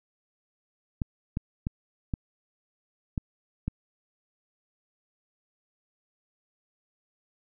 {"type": "clicks", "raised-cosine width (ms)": 5, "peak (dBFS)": -16, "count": 6, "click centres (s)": [1.018, 1.371, 1.669, 2.138, 3.178, 3.68], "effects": []}